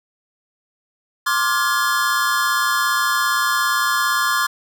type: chord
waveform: square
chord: D half-diminished seventh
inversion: third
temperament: just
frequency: 1057.2 / 1174.7 / 1409.6 / 1691.5 Hz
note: C6 / D6 / F6 / Ab6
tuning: +18 / 0 / +16 / +31 cents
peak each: -23 dBFS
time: 1.26-4.47 s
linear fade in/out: 10 ms
effects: none